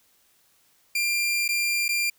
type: tone with dropouts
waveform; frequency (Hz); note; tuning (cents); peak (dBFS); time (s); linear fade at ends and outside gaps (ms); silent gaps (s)
sawtooth; 2385; D7; +26; -19; 0.95-2.1; 5; 1.48-1.488 / 1.882-1.889
effects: white hiss -63 dBFS RMS until 2.18 s